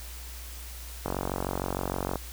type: click train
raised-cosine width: 1 ms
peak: -15 dBFS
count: 52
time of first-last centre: 1.06-2.157 s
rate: 46.5 Hz
effects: added 60 Hz sine -40 dBFS peak until 2.32 s + white hiss -45 dBFS RMS until 2.32 s